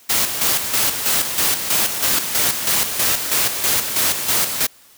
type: noise with tremolo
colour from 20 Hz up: white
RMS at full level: -17 dBFS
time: 0.09-4.67 s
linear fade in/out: 10 ms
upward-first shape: square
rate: 3.1 Hz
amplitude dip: 55%
effects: white hiss -49 dBFS RMS until 4.97 s + high-pass 60 Hz 12 dB/octave